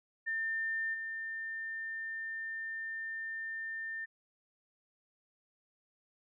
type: tone with level steps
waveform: sine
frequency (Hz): 1800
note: A6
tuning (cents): +39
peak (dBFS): -32 / -37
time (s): 0.26-4.06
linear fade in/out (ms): 20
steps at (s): 0.93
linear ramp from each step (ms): 20
effects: none

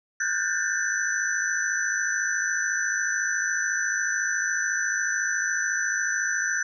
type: tone cluster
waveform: sine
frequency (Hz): 1449 / 1553 / 1607 / 1784 / 5980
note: F#6 / G6 / G6 / A6 / F#8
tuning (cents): -37 / -17 / +43 / +23 / +17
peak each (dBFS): -30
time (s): 0.2-6.63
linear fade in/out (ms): 5
effects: none

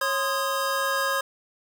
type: tone cluster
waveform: square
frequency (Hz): 546 / 1041 / 1247 / 1637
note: C#5 / C6 / D#6 / G#6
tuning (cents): -26 / -9 / +3 / -25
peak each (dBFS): -30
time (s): 0.01-1.21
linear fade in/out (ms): 5
effects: none

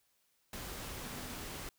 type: tone in noise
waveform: sine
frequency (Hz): 246.9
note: B3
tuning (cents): 0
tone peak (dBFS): -51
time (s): 1.03-1.34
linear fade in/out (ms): 2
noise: pink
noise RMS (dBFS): -44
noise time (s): 0.53-1.69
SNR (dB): -10
effects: white hiss -75 dBFS RMS until 1.78 s

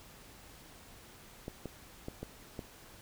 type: clicks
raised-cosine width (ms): 2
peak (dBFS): -26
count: 5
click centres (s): 1.481 / 1.657 / 2.084 / 2.23 / 2.592
effects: pink hiss -55 dBFS RMS until 3.01 s

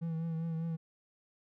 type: tone with vibrato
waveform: triangle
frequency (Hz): 163.9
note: E3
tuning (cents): -10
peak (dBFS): -31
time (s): 0.01-0.77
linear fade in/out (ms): 20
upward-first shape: triangle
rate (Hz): 5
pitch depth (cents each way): 40
effects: none

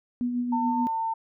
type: tone with tremolo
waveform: sine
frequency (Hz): 244.2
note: B3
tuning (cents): -19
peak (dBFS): -23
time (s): 0.21-0.87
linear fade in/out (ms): 0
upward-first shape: sine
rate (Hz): 7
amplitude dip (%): 40
type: tone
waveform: sine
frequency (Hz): 901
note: A5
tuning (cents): +41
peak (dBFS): -25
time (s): 0.52-1.14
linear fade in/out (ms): 10
effects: none

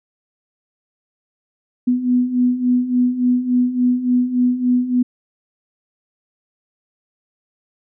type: beating tone pair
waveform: sine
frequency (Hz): 245.7 / 249.2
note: B3 / B3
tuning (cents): -9 / +16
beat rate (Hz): 3.5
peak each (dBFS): -20 / -15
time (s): 1.87-5.03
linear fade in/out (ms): 10
effects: none

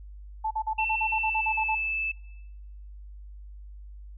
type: tone bursts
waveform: sine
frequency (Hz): 874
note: A5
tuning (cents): -12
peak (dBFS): -25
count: 12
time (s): 0.44-1.753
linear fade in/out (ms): 10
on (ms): 70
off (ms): 43
type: tone with pitch glide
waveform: sine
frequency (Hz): 2689 to 2628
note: E7 to E7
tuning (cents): +34 to -6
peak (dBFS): -26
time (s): 0.78-2.12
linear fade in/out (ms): 10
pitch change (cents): -40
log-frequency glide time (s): 1.13-1.55
effects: noise-tail reverb RT60 1.0 s tail -25 dB re dry + added 50 Hz sine -41 dBFS peak until 4.17 s

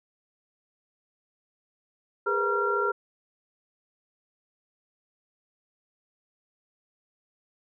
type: tone cluster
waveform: sine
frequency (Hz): 407.8 / 468.4 / 502 / 950 / 1377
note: G#4 / A#4 / B4 / A#5 / F6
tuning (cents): -32 / +8 / +28 / +33 / -25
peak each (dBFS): -28 / -34 / -34 / -33 / -26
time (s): 2.26-2.92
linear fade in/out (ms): 10
effects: none

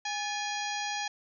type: harmonic tone with a mistuned harmonic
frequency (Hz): 821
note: G#5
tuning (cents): -20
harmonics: 1 / 2 / 3 / 4 / 5 / 6 / 7 / 8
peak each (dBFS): -35 / -38 / -40 / -41 / -42 / -43 / -43 / -44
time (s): 0.05-1.08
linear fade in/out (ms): 5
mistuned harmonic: 2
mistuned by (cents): +94
effects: none

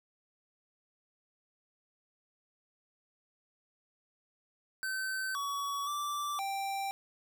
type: tone with pitch steps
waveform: square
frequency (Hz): 1537 / 1128 / 1169 / 785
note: G6 / C#6 / D6 / G5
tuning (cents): -35 / +30 / -8 / +2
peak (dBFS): -34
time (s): 4.83-6.91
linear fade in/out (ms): 0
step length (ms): 520
effects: none

